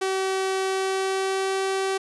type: tone with pitch glide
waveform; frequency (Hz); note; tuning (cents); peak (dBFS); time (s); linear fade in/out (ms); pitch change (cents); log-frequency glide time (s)
sawtooth; 381.7 to 385; G4 to G4; -46 to -31; -19; 0.01-1.98; 10; +15; 0.63-1.6
effects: resampled to 24000 Hz